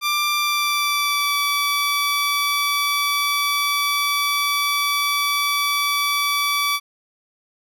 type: tone with pitch glide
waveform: 15% pulse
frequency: 1183 to 1150.7 Hz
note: D6 to D6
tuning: +12 to -36 cents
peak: -12 dBFS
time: 0.01-6.8 s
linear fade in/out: 50 ms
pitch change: -48 cents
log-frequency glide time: 0.38-1.37 s
effects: none